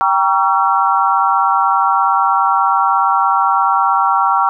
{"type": "chord", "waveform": "sine", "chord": "G diminished seventh", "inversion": "none", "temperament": "just", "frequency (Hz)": [784, 940.8, 1128.9, 1354.7], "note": ["G5", "Bb5", "Db6", "Fb6"], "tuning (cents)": [0, 16, 31, 47], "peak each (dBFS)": -16, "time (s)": [0.01, 4.49], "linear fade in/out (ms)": 0, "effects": []}